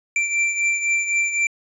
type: beating tone pair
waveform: square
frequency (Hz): 2349 / 2352.9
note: D7 / D7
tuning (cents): 0 / +3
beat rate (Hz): 3.9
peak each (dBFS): -20 / -27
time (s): 0.16-1.47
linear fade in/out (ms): 2
effects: resampled to 22050 Hz